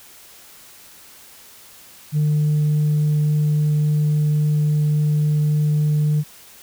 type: tone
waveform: sine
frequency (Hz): 150.3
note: D3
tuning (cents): +40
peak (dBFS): -13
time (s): 2.12-6.24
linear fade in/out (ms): 50
effects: tanh soft clip ceiling -13 dBFS + white hiss -45 dBFS RMS until 6.62 s